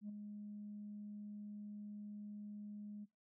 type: tone with ADSR envelope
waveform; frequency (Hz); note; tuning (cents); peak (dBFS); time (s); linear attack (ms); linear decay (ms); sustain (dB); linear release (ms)
sine; 207.7; G#3; 0; -40; 0.01-3.06; 83; 8; -6; 27
effects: noise-tail reverb RT60 0.2 s tail -23 dB re dry + tanh soft clip ceiling -41 dBFS